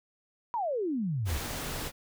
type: exponential sweep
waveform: sine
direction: down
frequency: 987.8 to 69.4 Hz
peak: -28 dBFS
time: 0.54-1.37 s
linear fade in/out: 0 ms
type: noise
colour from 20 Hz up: pink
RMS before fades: -36 dBFS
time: 1.25-1.92 s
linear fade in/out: 50 ms
effects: none